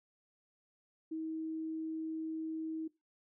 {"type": "tone", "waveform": "sine", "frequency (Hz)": 319.1, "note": "D#4", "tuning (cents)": 44, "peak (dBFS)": -36, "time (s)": [1.11, 2.88], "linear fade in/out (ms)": 10, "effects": ["noise-tail reverb RT60 0.2 s tail -19 dB re dry"]}